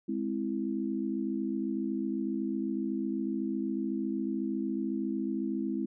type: chord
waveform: sine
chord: Ab augmented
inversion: none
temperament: equal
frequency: 207.7 / 261.6 / 329.6 Hz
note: Ab3 / C4 / E4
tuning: 0 / 0 / 0 cents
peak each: -34 dBFS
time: 0.08-5.86 s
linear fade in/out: 10 ms
effects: none